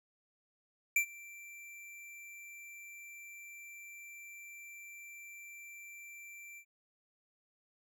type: tone with ADSR envelope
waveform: square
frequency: 2349 Hz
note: D7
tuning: in tune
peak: -25 dBFS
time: 0.96-6.65 s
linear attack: 4 ms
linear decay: 88 ms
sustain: -24 dB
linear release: 74 ms
effects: none